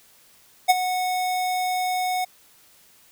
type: tone with ADSR envelope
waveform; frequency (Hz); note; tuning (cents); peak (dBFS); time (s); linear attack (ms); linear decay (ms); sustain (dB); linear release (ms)
square; 735; F#5; -12; -11; 0.68-2.25; 21; 28; -12; 11
effects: white hiss -55 dBFS RMS until 3.11 s